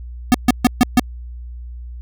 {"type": "tone bursts", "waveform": "square", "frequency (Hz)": 246.9, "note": "B3", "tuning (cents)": 0, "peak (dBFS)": -8, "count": 5, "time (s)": [0.32, 0.995], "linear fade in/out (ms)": 0, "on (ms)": 23, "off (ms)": 140, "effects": ["added 60 Hz sine -29 dBFS peak until 2.01 s"]}